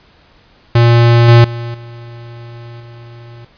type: tone with level steps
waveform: square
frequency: 118 Hz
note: A#2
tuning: 22 cents sharp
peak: -6 / -3 / -21 / -30 / -33 dBFS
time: 0.75-3.45 s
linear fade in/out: 5 ms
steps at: 1.28 / 1.44 / 1.74 / 2.8 s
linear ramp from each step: 5 ms
effects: pink hiss -48 dBFS RMS until 3.57 s + resampled to 11025 Hz